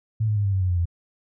sine tone with pitch steps, 110 / 106.13 / 102.4 / 98.79 / 95.32 / 91.97 / 88.73 / 85.61 Hz, A2 / G#2 / G#2 / G2 / G2 / F#2 / F2 / F2, 0 / +38 / -24 / +14 / -48 / -10 / +28 / -34 cents, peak -19 dBFS, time 0.2-0.856 s, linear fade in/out 10 ms, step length 82 ms, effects none

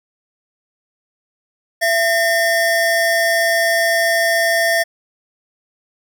square tone pair together, 671.6 / 1819 Hz, E5 / A#6, +32 / -43 cents, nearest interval octave + perfect fourth, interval 1725 cents, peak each -17 dBFS, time 1.81-4.84 s, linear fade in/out 20 ms, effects none

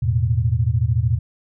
sine chord, E suspended fourth, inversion none, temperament equal, 82.41 / 110 / 123.47 Hz, E2 / A2 / B2, 0 / 0 / 0 cents, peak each -22 / -19 / -20 dBFS, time 0.02-1.19 s, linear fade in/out 10 ms, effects none

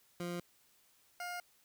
20% pulse tone pair in turn, 174.61 / 709 Hz, F3 / F5, 0 / +26 cents, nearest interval 2 octaves, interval 2426 cents, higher second, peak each -33 / -35 dBFS, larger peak first, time 0.2-0.4 / 1.2-1.4 s, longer neither, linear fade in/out 2 ms, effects white hiss -69 dBFS RMS until 1.64 s

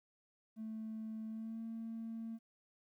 triangle tone with pitch glide, 220 to 226.2 Hz, A3 to A3, 0 to +48 cents, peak -38 dBFS, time 0.56-2.39 s, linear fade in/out 50 ms, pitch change +48 cents, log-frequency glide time 1.28-1.61 s, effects tanh soft clip ceiling -38 dBFS + 13-bit

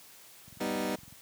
click train, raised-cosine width 5 ms, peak -39 dBFS, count 15, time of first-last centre 0.48-1.125 s, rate 21.7 Hz
20% pulse chord, G augmented, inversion none, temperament equal, 196 / 246.9 / 311.1 Hz, G3 / B3 / D#4, 0 / 0 / 0 cents, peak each -30 / -30 / -30 dBFS, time 0.6-0.96 s, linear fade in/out 10 ms
effects white hiss -54 dBFS RMS until 1.21 s + high-pass 80 Hz 12 dB/octave

